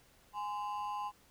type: ring-modulated tone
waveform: triangle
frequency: 931 Hz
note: A#5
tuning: 2 cents flat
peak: -31 dBFS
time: 0.33-1.12 s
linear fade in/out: 50 ms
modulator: 101 Hz
effects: pink hiss -65 dBFS RMS until 1.3 s